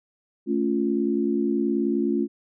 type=chord; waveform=sine; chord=A augmented; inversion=none; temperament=equal with one note detuned; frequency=220 / 278.9 / 349.2 Hz; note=A3 / C#4 / E#4; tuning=0 / +11 / 0 cents; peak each=-25 dBFS; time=0.46-2.28 s; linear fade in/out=50 ms; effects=none